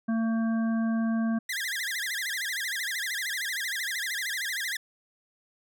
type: harmonic tone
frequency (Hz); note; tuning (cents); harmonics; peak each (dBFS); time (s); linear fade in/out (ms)
225.8; A3; +45; 1 / 3 / 5 / 7; -24 / -38 / -43 / -41; 0.08-1.39; 10
type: tone with vibrato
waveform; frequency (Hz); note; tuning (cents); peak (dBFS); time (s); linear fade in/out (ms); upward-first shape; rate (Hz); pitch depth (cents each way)
sawtooth; 1822; A#6; -40; -26; 1.49-4.77; 5; sine; 13; 230
effects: none